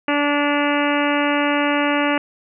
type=harmonic tone with a mistuned harmonic; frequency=290 Hz; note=D4; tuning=22 cents flat; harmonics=1 / 2 / 3 / 4 / 5 / 6 / 7 / 8 / 9 / 10; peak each=-20 / -23 / -25 / -26 / -27 / -28 / -28 / -29 / -30 / -30 dBFS; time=0.08-2.18 s; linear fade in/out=2 ms; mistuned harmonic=10; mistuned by=-35 cents; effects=none